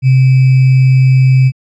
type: tone with sample-and-hold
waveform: sine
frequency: 130.6 Hz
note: C3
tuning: 3 cents flat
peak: -4 dBFS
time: 0.02-1.52 s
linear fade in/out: 50 ms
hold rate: 2450 Hz
effects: low-pass 4000 Hz 12 dB/octave